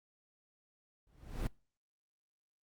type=noise with exponential growth; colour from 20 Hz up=brown; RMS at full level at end=-31 dBFS; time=1.07-1.47 s; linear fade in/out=1 ms; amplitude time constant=85 ms; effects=noise-tail reverb RT60 0.4 s tail -26 dB re dry + Opus 48 kbps